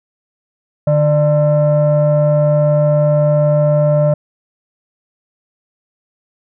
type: tone pair together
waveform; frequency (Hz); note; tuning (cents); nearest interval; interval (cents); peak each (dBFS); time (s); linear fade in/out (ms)
sine; 149.34 / 596; D3 / D5; +29 / +25; 2 octaves; 2396; -10; 0.87-4.14; 5
effects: tanh soft clip ceiling -6 dBFS